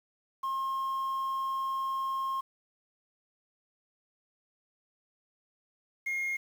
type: tone pair in turn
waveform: sine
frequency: 1070 / 2140 Hz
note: C6 / C7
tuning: +38 / +38 cents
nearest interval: octave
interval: 1200 cents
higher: second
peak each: -27 dBFS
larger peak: neither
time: 0.43-2.41 / 6.06-6.37 s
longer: first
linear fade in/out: 10 ms
effects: tanh soft clip ceiling -29 dBFS + 9-bit